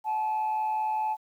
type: tone pair together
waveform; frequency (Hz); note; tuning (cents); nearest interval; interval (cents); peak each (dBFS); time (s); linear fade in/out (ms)
sine; 740 / 864.5; F#5 / A5; 0 / -31; minor third; 269; -35 / -24; 0.04-1.17; 50
effects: tanh soft clip ceiling -23 dBFS + 10-bit